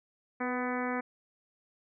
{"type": "harmonic tone with a mistuned harmonic", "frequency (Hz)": 250, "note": "B3", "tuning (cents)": 21, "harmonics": [1, 2, 3, 4, 5, 6, 7, 8, 9], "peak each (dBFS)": [-34, -37, -39, -40, -41, -42, -42, -43, -44], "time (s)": [0.4, 1.01], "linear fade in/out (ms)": 10, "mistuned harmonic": 2, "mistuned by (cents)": -20, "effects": []}